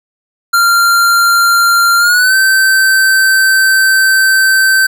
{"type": "tone with pitch glide", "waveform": "square", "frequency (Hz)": [1386, 1546.8], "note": ["F6", "G6"], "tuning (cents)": [-14, -24], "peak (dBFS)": -7, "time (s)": [0.53, 4.87], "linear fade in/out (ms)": 10, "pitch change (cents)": 190, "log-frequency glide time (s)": [1.98, 2.35], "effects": []}